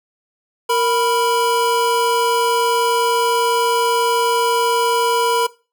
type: tone pair together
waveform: square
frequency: 464.9 / 985 Hz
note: A#4 / B5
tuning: -5 / -5 cents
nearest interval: octave + minor second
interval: 1300 cents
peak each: -18 dBFS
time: 0.69-5.47 s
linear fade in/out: 10 ms
effects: noise-tail reverb RT60 0.3 s tail -19 dB re dry